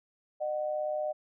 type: tone pair together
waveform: sine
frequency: 609.1 / 745 Hz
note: D#5 / F#5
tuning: -37 / +12 cents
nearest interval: minor third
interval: 349 cents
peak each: -30 / -37 dBFS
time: 0.4-1.13 s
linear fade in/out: 20 ms
effects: none